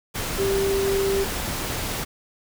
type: tone in noise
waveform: sine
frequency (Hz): 392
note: G4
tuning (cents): 0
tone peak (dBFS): -20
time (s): 0.38-1.25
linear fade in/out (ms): 20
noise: pink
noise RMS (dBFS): -28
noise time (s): 0.14-2.05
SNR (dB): +5
effects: none